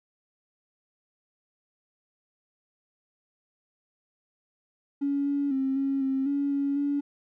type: tone with pitch steps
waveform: triangle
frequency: 281.5 / 283.3 / 267.2 / 273.4 / 267.4 / 282.3 / 280.2 / 285.3 Hz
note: C#4 / C#4 / C4 / C#4 / C4 / C#4 / C#4 / C#4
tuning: +27 / +38 / +36 / -24 / +38 / +32 / +19 / +50 cents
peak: -20 dBFS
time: 5.01-7.01 s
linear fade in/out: 20 ms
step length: 250 ms
effects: tanh soft clip ceiling -22 dBFS